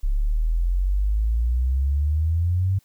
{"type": "exponential sweep", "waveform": "sine", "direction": "up", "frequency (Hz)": [33.97, 98], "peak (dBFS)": -18, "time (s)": [0.03, 2.79], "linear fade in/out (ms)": 10, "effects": ["white hiss -62 dBFS RMS until 2.84 s"]}